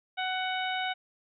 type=harmonic tone; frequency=745 Hz; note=F#5; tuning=12 cents sharp; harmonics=1 / 2 / 3 / 4 / 5; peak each=-32 / -35 / -37 / -38 / -39 dBFS; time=0.17-0.94 s; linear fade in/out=20 ms; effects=none